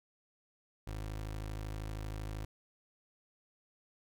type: tone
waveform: 25% pulse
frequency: 52.8 Hz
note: G#1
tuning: 29 cents sharp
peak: -35 dBFS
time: 0.87-2.45 s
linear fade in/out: 5 ms
effects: none